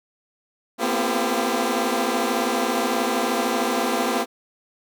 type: tone cluster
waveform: 15% pulse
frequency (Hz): 229.2 / 247.5 / 260.5 / 341.3 / 398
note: A#3 / B3 / C4 / F4 / G4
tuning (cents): -29 / +4 / -7 / -40 / +26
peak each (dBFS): -21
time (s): 0.78-4.26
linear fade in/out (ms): 50
effects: none